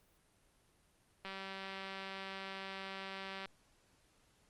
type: click train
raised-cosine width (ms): 0.3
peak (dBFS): -29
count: 427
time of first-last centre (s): 1.25-3.457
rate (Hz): 193
effects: pink hiss -71 dBFS RMS until 4.49 s + Opus 32 kbps